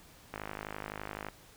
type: click train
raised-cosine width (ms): 0.5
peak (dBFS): -23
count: 50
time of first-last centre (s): 0.34-1.286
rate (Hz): 51.8
effects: pink hiss -57 dBFS RMS until 1.56 s